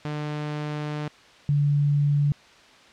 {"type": "tone pair in turn", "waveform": ["sawtooth", "sine"], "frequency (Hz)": [149.7, 144.58], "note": ["D3", "D3"], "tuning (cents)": [33, -27], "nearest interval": "minor second", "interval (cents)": 60, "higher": "first", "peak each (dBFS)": [-24, -18], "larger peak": "second", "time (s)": [[0.05, 1.08], [1.49, 2.32]], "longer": "first", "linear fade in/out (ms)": 0, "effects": ["white hiss -51 dBFS RMS until 2.92 s", "low-pass 4000 Hz 12 dB/octave"]}